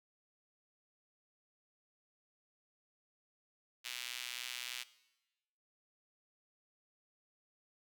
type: tone with high-pass filter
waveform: sawtooth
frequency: 123.47 Hz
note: B2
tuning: in tune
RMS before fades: -44 dBFS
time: 3.84-4.84 s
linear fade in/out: 20 ms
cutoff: 2800 Hz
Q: 1.6
effects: noise-tail reverb RT60 1.0 s tail -18 dB re dry